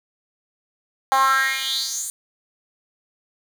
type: tone with high-pass filter sweep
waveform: 10% pulse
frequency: 266.9 Hz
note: C4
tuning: 35 cents sharp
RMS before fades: -21 dBFS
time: 1.12-2.1 s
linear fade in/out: 0 ms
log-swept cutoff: 830 to 8700 Hz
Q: 5
effects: none